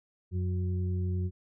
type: harmonic tone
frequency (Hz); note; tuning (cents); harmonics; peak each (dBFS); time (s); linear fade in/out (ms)
91.1; F#2; -26; 1 / 2 / 4; -28 / -37 / -42; 0.31-1.31; 50
effects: none